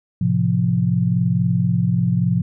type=chord; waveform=sine; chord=F major; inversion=first; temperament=equal; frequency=110 / 130.81 / 174.61 Hz; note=A2 / C3 / F3; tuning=0 / 0 / 0 cents; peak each=-21 / -20 / -18 dBFS; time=0.21-2.42 s; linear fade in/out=5 ms; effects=none